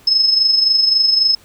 sine tone with amplitude modulation, 5190 Hz, E8, 28 cents flat, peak -8 dBFS, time 0.07-1.35 s, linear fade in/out 5 ms, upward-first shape sine, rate 23.7 Hz, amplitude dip 55%, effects pink hiss -48 dBFS RMS until 1.44 s

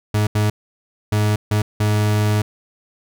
40% pulse tone bursts at uneven times, 105.5 Hz, G#2, 28 cents sharp, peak -14 dBFS, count 5, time 0.14-0.27 / 0.35-0.5 / 1.12-1.36 / 1.51-1.62 / 1.8-2.42 s, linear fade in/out 5 ms, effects none

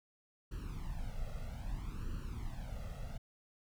brown noise with flanger, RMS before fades -41 dBFS, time 0.51-3.18 s, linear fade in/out 10 ms, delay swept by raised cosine 0.68 to 1.54 ms, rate 0.62 Hz, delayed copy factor +0.9, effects none

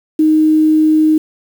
sine tone with quantisation, 311.1 Hz, D#4, in tune, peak -7 dBFS, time 0.19-1.18 s, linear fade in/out 5 ms, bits 6, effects none

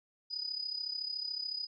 sine tone with amplitude modulation, 4968 Hz, D#8, 3 cents flat, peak -32 dBFS, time 0.3-1.67 s, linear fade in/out 20 ms, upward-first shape sine, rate 33.8 Hz, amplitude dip 75%, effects none

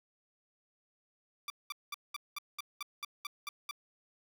15% pulse tone bursts, 1172 Hz, D6, 4 cents flat, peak -31 dBFS, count 11, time 1.48-3.711 s, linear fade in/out 2 ms, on 21 ms, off 200 ms, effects none

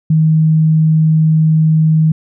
sine tone, 157.8 Hz, D#3, 25 cents sharp, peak -7 dBFS, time 0.1-2.12 s, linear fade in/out 5 ms, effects none

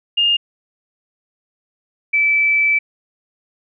sine tone pair in turn, 2826 / 2314 Hz, F7 / D7, +20 / -26 cents, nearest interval minor third, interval 346 cents, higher first, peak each -12 dBFS, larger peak neither, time 0.17-0.37 / 2.13-2.79 s, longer second, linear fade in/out 10 ms, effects none

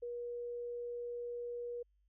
sine tone, 480 Hz, B4, 49 cents flat, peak -39 dBFS, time 0.02-1.83 s, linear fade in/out 10 ms, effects added 50 Hz sine -70 dBFS peak until 2.08 s

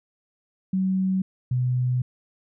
sine tone pair in turn, 188.8 / 125.57 Hz, F#3 / B2, +35 / +29 cents, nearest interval perfect fifth, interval 706 cents, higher first, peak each -20 dBFS, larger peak neither, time 0.73-1.22 / 1.51-2.02 s, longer second, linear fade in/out 5 ms, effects none

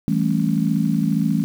sine chord, A dominant seventh, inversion second, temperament just, 165 / 198 / 220 / 275 Hz, E3 / G3 / A3 / C#4, +2 / +18 / 0 / -14 cents, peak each -21 / -23 / -21 / -24 dBFS, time 0.08-1.44 s, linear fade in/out 0 ms, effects 7-bit

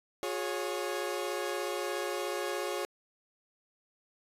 sawtooth chord, Db major, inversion first, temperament equal with one note detuned, 358.4 / 415.3 / 554.4 Hz, F4 / Ab4 / Db5, +45 / 0 / 0 cents, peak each -33 dBFS, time 0.23-2.85 s, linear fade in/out 0 ms, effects resampled to 32000 Hz

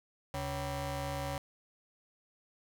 20% pulse ring-modulated tone, 210.2 Hz, G#3, 21 cents sharp, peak -27 dBFS, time 0.34-1.38 s, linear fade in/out 2 ms, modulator 347 Hz, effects none

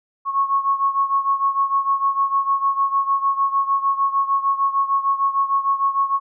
sine beating tone pair, 1098 / 1104.6 Hz, C#6 / C#6, -17 / -6 cents, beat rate 6.6 Hz, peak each -18 / -22 dBFS, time 0.25-6.2 s, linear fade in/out 50 ms, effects none

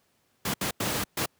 pink noise bursts at uneven times, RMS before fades -28 dBFS, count 4, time 0.45-0.54 / 0.61-0.71 / 0.8-1.04 / 1.17-1.26 s, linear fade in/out 5 ms, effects pink hiss -69 dBFS RMS until 1.39 s + high-pass 100 Hz 12 dB/octave

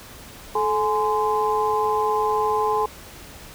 sine tone cluster, 432.5 / 838 / 1033 Hz, A4 / G#5 / C6, -30 / +15 / -22 cents, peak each -23 / -23 / -23 dBFS, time 0.55-2.86 s, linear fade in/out 5 ms, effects pink hiss -42 dBFS RMS until 3.54 s

